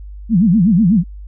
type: tone with vibrato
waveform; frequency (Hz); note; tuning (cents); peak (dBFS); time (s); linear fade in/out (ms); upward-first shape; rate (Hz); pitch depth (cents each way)
sine; 196; G3; 0; -8; 0.29-1.04; 50; sine; 8.1; 290
effects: added 50 Hz sine -29 dBFS peak until 1.27 s